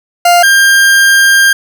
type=tone pair in turn; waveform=40% pulse; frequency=700 / 1598 Hz; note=F5 / G6; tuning=+4 / +33 cents; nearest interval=octave + major second; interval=1429 cents; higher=second; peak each=-3 dBFS; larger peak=neither; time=0.25-0.43 / 0.43-1.53 s; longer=second; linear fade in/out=5 ms; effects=none